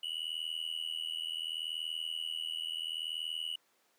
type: tone with amplitude modulation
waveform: triangle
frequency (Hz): 2935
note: F#7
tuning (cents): -15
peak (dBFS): -30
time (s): 0.03-3.56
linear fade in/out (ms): 5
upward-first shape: sine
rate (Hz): 80.7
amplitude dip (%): 95
effects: pink hiss -71 dBFS RMS until 3.98 s + high-pass 400 Hz 12 dB/octave